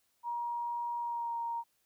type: tone with pitch glide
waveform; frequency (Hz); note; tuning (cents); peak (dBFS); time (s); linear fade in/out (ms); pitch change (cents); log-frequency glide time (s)
sine; 949 to 933.2; A#5 to A#5; +31 to +2; -33; 0.23-1.64; 50; -29; 1-1.36
effects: white hiss -75 dBFS RMS until 1.85 s